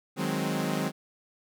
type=chord; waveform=sawtooth; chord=Ab dominant seventh; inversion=second; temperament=equal; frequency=155.56 / 185 / 207.7 / 261.6 Hz; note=Eb3 / Gb3 / Ab3 / C4; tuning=0 / 0 / 0 / 0 cents; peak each=-29 dBFS; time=0.16-0.92 s; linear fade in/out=50 ms; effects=none